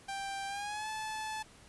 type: tone with pitch glide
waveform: sawtooth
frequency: 787 to 868.2 Hz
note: G5 to A5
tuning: +7 to -23 cents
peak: -33 dBFS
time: 0.08-1.43 s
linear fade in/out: 10 ms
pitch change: +170 cents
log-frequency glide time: 0.47-0.88 s
effects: pink hiss -58 dBFS RMS until 1.68 s + resampled to 24000 Hz